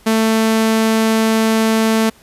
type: tone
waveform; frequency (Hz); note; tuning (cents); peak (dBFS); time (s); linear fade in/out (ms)
sawtooth; 222; A3; +16; -8; 0.06-2.1; 10
effects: pink hiss -48 dBFS RMS until 2.22 s + resampled to 32000 Hz